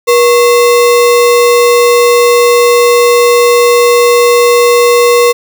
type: tone with sample-and-hold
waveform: sine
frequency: 480 Hz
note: B4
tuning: 49 cents flat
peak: -3 dBFS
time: 0.07-5.33 s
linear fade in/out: 20 ms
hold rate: 1575 Hz
effects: none